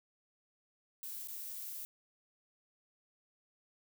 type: noise with dropouts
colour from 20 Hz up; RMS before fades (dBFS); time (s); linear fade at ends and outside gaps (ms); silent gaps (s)
violet; -44; 1.03-1.85; 0; 1.274-1.284
effects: none